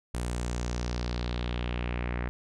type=tone with low-pass filter sweep; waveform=sawtooth; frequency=60.2 Hz; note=B1; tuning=44 cents flat; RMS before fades=-32 dBFS; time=0.14-2.29 s; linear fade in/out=0 ms; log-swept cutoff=9700 to 1900 Hz; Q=2.6; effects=none